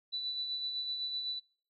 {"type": "tone with tremolo", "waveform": "sine", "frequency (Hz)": 3971, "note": "B7", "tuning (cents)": 9, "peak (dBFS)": -33, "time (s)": [0.12, 1.4], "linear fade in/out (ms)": 20, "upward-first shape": "sine", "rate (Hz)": 7.9, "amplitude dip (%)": 40, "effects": ["noise-tail reverb RT60 0.5 s tail -24 dB re dry"]}